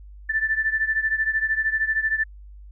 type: beating tone pair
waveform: sine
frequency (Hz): 1760 / 1773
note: A6 / A6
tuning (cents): 0 / +13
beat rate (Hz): 13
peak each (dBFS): -22 / -25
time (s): 0.29-2.24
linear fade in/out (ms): 10
effects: added 50 Hz sine -40 dBFS peak until 2.71 s